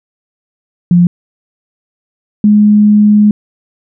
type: tone pair in turn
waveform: sine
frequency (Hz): 175 / 209.3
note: F3 / G#3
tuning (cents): +4 / +14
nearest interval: minor third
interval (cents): 310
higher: second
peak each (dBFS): -3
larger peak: neither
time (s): 0.91-1.07 / 2.44-3.31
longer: second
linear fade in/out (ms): 2
effects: none